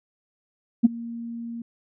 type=tone with ADSR envelope; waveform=sine; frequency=233.1 Hz; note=A#3; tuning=in tune; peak=-8 dBFS; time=0.83-1.62 s; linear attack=22 ms; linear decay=18 ms; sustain=-23 dB; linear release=4 ms; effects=tanh soft clip ceiling -5 dBFS